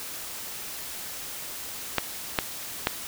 clicks, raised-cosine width 0.3 ms, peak -5 dBFS, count 3, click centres 1.983 / 2.388 / 2.871 s, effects white hiss -37 dBFS RMS until 3.07 s

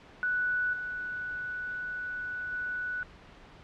sine tone with level steps, 1480 Hz, F#6, in tune, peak -26 / -33 / -31 dBFS, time 0.23-3.03 s, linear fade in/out 0 ms, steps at 0.73 / 2.52 s, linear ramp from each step 5 ms, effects pink hiss -52 dBFS RMS until 3.63 s + low-pass 3000 Hz 12 dB/octave

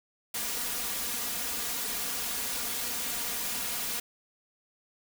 white noise with comb filter, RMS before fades -33 dBFS, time 0.34-4 s, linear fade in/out 5 ms, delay 4.2 ms, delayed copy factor +0.7, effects none

